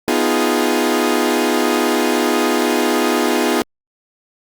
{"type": "chord", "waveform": "sawtooth", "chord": "F half-diminished seventh", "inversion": "second", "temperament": "equal", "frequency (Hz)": [246.9, 311.1, 349.2, 415.3], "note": ["Cb4", "Eb4", "F4", "Ab4"], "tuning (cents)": [0, 0, 0, 0], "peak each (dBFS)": -16, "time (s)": [0.08, 3.62], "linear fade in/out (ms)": 0, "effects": ["Opus 48 kbps"]}